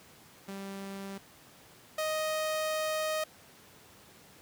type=tone pair in turn; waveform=sawtooth; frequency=196 / 623.9 Hz; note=G3 / D#5; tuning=0 / +5 cents; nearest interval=octave + minor sixth; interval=2005 cents; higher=second; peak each=-35 / -26 dBFS; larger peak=second; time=0.48-1.18 / 1.98-3.24 s; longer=second; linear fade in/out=5 ms; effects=pink hiss -56 dBFS RMS until 4.41 s + high-pass 100 Hz 12 dB/octave